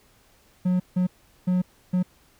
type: tone bursts at uneven times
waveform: triangle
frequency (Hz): 181.7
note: F#3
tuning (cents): -31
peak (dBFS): -17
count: 4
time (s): 0.65-0.8 / 0.96-1.07 / 1.47-1.62 / 1.93-2.03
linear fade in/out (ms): 10
effects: pink hiss -59 dBFS RMS until 2.39 s